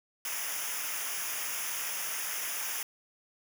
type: noise with comb filter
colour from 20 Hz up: white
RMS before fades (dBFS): -35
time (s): 0.25-2.83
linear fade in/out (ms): 2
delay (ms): 0.24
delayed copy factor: -0.9
effects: none